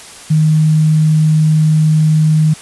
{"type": "tone with quantisation", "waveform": "sine", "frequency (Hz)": 155.56, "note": "D#3", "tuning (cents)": 0, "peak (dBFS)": -7, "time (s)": [0.3, 2.54], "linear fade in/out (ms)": 10, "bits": 6, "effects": ["white hiss -34 dBFS RMS until 2.61 s", "resampled to 24000 Hz"]}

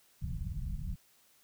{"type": "low-pass noise", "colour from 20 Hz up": "pink", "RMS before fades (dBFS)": -37, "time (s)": [0.21, 0.96], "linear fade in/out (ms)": 20, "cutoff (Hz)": 180, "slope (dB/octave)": 48, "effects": ["white hiss -66 dBFS RMS until 1.43 s"]}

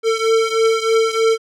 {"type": "beating tone pair", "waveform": "square", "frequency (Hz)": [447.8, 451], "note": ["A4", "A4"], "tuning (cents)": [30, 43], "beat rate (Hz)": 3.2, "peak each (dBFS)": [-16, -19], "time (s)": [0.03, 1.38], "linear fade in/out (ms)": 50, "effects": ["low-pass 7000 Hz 12 dB/octave"]}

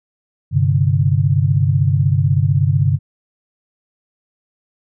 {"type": "chord", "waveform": "sine", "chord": "G suspended fourth", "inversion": "none", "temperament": "equal", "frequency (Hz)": [98, 130.81, 146.83], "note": ["G2", "C3", "D3"], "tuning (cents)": [0, 0, 0], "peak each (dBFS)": -16, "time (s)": [0.51, 2.99], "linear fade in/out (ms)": 50, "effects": []}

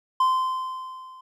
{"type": "tone with level ramp", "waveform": "triangle", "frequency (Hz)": 1035, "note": "C6", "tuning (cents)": -19, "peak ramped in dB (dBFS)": [-14, -41], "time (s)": [0.2, 1.21], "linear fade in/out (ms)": 5, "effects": []}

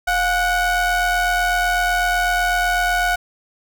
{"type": "ring-modulated tone", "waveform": "square", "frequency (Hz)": 378, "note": "F#4", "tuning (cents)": 37, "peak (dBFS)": -14, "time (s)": [0.07, 3.16], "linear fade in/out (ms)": 10, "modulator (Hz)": 1090, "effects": []}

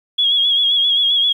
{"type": "tone with vibrato", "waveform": "sine", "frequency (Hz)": 3325, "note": "G#7", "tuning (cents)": 1, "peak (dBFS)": -12, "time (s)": [0.18, 1.33], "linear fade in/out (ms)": 10, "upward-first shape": "sine", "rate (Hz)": 7.6, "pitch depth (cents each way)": 47, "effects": ["8-bit"]}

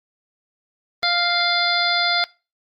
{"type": "harmonic tone with a mistuned harmonic", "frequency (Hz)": 698.5, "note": "F5", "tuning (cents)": 0, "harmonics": [1, 2, 3, 5, 6, 7], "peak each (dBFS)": [-24, -24, -24, -24, -24, -24], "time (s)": [1.03, 2.24], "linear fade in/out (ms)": 0, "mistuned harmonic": 7, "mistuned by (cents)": -17, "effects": ["noise-tail reverb RT60 0.3 s tail -23 dB re dry", "Opus 24 kbps"]}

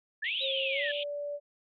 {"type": "exponential two-way sweep", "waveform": "sine", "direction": "up then down", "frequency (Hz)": [1656, 3951, 1690], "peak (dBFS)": -31, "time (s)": [0.22, 0.92], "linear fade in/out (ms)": 10, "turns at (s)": 0.42}
{"type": "band-pass noise", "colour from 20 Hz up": "white", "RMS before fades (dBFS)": -37, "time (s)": [0.24, 1.04], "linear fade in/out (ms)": 10, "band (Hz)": [2500, 3500], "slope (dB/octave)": 96}
{"type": "tone with pitch glide", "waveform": "sine", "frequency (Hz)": [538, 580], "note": ["C5", "D5"], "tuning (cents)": [48, -22], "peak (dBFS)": -33, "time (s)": [0.4, 1.4], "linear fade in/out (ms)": 50, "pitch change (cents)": 130, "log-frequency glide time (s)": [0.71, 0.85]}
{"effects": []}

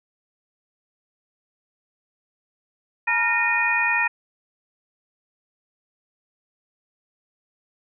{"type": "tone cluster", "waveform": "sine", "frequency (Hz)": [860, 950, 1395, 1842, 2459], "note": ["A5", "A#5", "F6", "A#6", "D#7"], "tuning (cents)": [-40, 33, -2, -21, -21], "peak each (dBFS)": [-31, -27, -30, -22, -22], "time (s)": [3.07, 4.08], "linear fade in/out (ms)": 10, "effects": []}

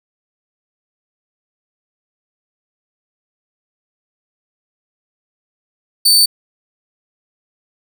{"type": "tone", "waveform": "sawtooth", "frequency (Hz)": 4546, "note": "C#8", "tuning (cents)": 43, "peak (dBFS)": -5, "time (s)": [6.05, 6.26], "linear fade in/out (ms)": 10, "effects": []}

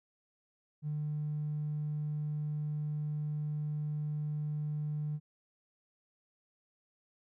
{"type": "tone with tanh clipping", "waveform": "triangle", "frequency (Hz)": 150, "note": "D3", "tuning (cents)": 37, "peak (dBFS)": -32, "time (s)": [0.82, 5.2], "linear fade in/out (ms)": 50, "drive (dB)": 1, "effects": []}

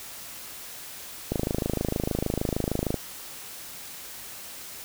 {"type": "click train", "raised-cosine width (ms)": 2, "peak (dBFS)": -12, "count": 44, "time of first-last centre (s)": [1.32, 2.943], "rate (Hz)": 26.5, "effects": ["white hiss -41 dBFS RMS until 4.84 s"]}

